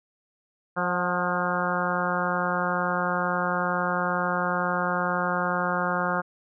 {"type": "harmonic tone with a mistuned harmonic", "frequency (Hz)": 177.8, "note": "F3", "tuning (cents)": 31, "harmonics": [1, 2, 3, 4, 5, 6, 7, 8, 9], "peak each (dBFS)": [-31, -36, -31, -32, -33, -32, -31, -30, -36], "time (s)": [0.76, 6.22], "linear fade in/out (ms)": 20, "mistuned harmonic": 4, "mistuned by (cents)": 34, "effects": []}